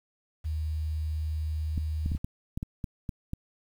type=tone; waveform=sine; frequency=77.78 Hz; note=D#2; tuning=in tune; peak=-28 dBFS; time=0.44-2.18 s; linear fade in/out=20 ms
type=clicks; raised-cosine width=5 ms; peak=-20 dBFS; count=10; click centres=1.778 / 2.061 / 2.118 / 2.15 / 2.245 / 2.575 / 2.629 / 2.842 / 3.092 / 3.334 s
effects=9-bit